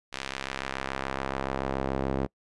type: tone with band-pass filter sweep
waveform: sawtooth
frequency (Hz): 67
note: C2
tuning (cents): +42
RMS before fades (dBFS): -32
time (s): 0.12-2.27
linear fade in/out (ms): 20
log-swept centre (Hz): 3300 to 400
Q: 0.76
effects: noise-tail reverb RT60 0.1 s tail -25 dB re dry + resampled to 24000 Hz